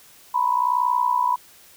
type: tone with amplitude modulation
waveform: sine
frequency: 985 Hz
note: B5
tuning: 5 cents flat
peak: -14 dBFS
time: 0.34-1.36 s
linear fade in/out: 10 ms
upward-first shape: sine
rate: 61.2 Hz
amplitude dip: 80%
effects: white hiss -50 dBFS RMS until 1.76 s